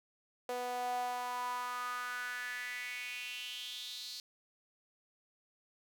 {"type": "tone with high-pass filter sweep", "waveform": "sawtooth", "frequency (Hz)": 246.9, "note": "B3", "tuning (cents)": 0, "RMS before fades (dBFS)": -40, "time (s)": [0.49, 4.2], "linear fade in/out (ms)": 2, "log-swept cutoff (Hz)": [570, 4400], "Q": 5.6, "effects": []}